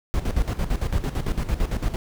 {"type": "noise with tremolo", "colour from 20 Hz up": "brown", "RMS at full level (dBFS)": -22, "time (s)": [0.14, 1.96], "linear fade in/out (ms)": 0, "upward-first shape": "square", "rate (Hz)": 8.9, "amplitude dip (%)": 70, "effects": []}